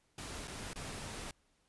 pink noise with dropouts, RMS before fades -44 dBFS, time 0.18-1.31 s, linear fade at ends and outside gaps 2 ms, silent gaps 0.474-0.479 / 0.733-0.758 s, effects pink hiss -74 dBFS RMS until 1.68 s + resampled to 24000 Hz

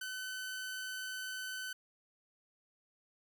sawtooth tone, 1516 Hz, F#6, 42 cents sharp, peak -36 dBFS, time 0.01-1.73 s, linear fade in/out 5 ms, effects none

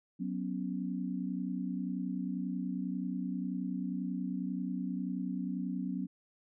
sine chord, F# suspended fourth, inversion none, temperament equal, 185 / 246.9 / 277.2 Hz, F#3 / B3 / C#4, 0 / 0 / 0 cents, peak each -36 / -38 / -39 dBFS, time 0.19-6.07 s, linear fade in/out 20 ms, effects none

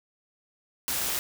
white noise with amplitude modulation, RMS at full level -28 dBFS, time 0.88-1.19 s, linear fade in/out 0 ms, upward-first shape sine, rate 128 Hz, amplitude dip 25%, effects none

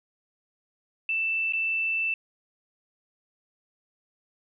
sine tone with dropouts, 2657 Hz, E7, 13 cents sharp, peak -24 dBFS, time 1.09-2.14 s, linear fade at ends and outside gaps 2 ms, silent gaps 1.524-1.534 s, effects none

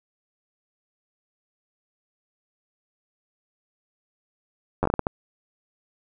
slowing click train, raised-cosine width 1 ms, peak -8 dBFS, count 8, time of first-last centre 4.83-5.069 s, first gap 10 ms, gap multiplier 1.4, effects none

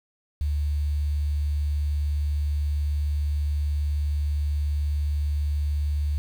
sine tone with quantisation, 73.42 Hz, D2, in tune, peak -22 dBFS, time 0.41-6.18 s, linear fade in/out 0 ms, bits 8, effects none

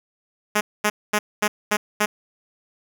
5% pulse tone bursts, 209.8 Hz, G#3, 18 cents sharp, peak -6 dBFS, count 6, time 0.55-2.06 s, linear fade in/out 10 ms, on 60 ms, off 230 ms, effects none

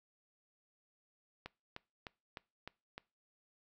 click train, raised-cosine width 0.3 ms, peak -28 dBFS, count 6, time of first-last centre 1.46-2.98 s, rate 3.29 Hz, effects noise-tail reverb RT60 0.3 s tail -23 dB re dry

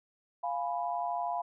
sine chord, F diminished, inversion none, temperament equal, 698.5 / 830.6 / 987.8 Hz, F5 / Ab5 / Cb6, 0 / 0 / 0 cents, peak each -33 / -37 / -36 dBFS, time 0.43-1.42 s, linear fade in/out 10 ms, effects none

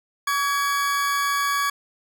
40% pulse tone pair together, 1136.4 / 1661.2 Hz, C#6 / G#6, +43 / 0 cents, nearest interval perfect fifth, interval 657 cents, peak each -21 / -25 dBFS, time 0.27-1.7 s, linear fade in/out 5 ms, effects none

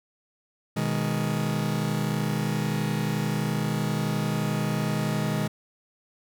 40% pulse chord, G# minor, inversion first, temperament just, 124.59 / 155.74 / 207.7 Hz, B2 / D#3 / G#3, +16 / +2 / 0 cents, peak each -30 / -27 / -28 dBFS, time 0.76-5.48 s, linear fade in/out 10 ms, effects none

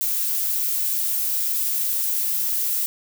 violet noise, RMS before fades -23 dBFS, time 0.01-2.86 s, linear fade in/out 0 ms, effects none

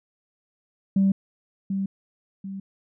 sine tone with echo, 194.5 Hz, G3, 13 cents flat, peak -15 dBFS, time 0.96-1.12 s, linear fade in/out 5 ms, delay 740 ms, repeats 2, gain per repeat -8 dB, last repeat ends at 2.6 s, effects tanh soft clip ceiling -13 dBFS

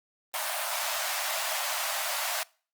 pink high-pass noise, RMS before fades -31 dBFS, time 0.34-2.43 s, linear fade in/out 0 ms, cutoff 590 Hz, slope 96 dB/octave, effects noise-tail reverb RT60 0.4 s tail -24 dB re dry + Opus 32 kbps

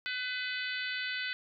harmonic tone with a mistuned harmonic, 502 Hz, B4, 28 cents sharp, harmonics 3 / 4 / 5 / 6 / 7 / 8 / 9, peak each -37 / -39 / -41 / -43 / -44 / -45 / -46 dBFS, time 0.06-1.33 s, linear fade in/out 0 ms, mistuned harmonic 5, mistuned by +17 cents, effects none

